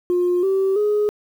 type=tone with pitch steps; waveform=sine; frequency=355.7 / 385.7 / 418.1 Hz; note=F4 / G4 / G#4; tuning=+32 / -28 / +12 cents; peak=-14 dBFS; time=0.1-1.09 s; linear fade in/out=0 ms; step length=330 ms; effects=tanh soft clip ceiling -13 dBFS + 8-bit